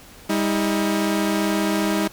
sawtooth tone pair together, 200.7 / 318.6 Hz, G3 / D#4, +41 / +41 cents, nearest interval minor sixth, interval 800 cents, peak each -18 dBFS, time 0.29-2.08 s, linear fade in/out 10 ms, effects pink hiss -45 dBFS RMS until 2.12 s

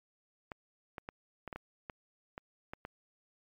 clicks, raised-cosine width 0.5 ms, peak -26 dBFS, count 10, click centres 0.518 / 0.982 / 1.089 / 1.477 / 1.528 / 1.56 / 1.898 / 2.379 / 2.735 / 2.851 s, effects MP3 64 kbps

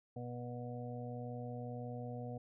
harmonic tone, 121.7 Hz, B2, 25 cents flat, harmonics 1 / 2 / 4 / 5 / 6, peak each -44 / -47 / -48 / -53 / -51 dBFS, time 0.16-2.38 s, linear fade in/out 5 ms, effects none

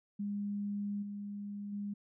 sine tone with level steps, 203.6 Hz, G#3, 34 cents flat, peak -34 / -39 / -36 dBFS, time 0.19-1.94 s, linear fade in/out 10 ms, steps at 1.02 / 1.72 s, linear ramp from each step 10 ms, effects none

